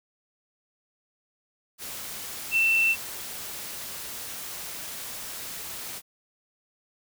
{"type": "tone in noise", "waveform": "sine", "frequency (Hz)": 2681, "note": "E7", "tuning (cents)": 29, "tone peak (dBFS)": -19, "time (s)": [2.51, 2.96], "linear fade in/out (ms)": 50, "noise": "white", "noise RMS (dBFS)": -37, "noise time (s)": [1.78, 6.02], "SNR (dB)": 15, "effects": []}